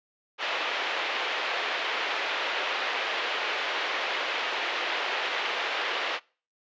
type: band-pass noise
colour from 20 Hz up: white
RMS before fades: -30 dBFS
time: 0.38-6.2 s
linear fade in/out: 50 ms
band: 400 to 3200 Hz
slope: 24 dB/octave
effects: noise-tail reverb RT60 0.4 s tail -25 dB re dry + resampled to 16000 Hz